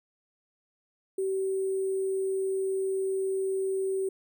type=tone with sample-and-hold; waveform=sine; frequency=383.7 Hz; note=G4; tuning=37 cents flat; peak=-26 dBFS; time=1.18-4.09 s; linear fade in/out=5 ms; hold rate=8820 Hz; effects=none